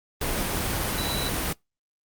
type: tone in noise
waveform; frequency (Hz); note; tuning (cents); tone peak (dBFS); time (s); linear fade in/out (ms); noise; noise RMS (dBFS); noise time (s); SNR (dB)
sine; 3951; B7; 0; -31; 0.98-1.29; 5; pink; -27; 0.21-1.53; -7
effects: noise-tail reverb RT60 0.2 s tail -26 dB re dry + Opus 32 kbps